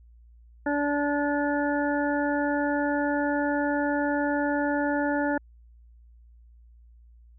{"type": "harmonic tone", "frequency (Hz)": 289.4, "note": "D4", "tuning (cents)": -25, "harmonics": [1, 2, 3, 5, 6], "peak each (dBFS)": [-26, -29, -31, -33, -34], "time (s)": [0.66, 5.38], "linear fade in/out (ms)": 5, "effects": ["added 58 Hz sine -50 dBFS peak until 7.38 s"]}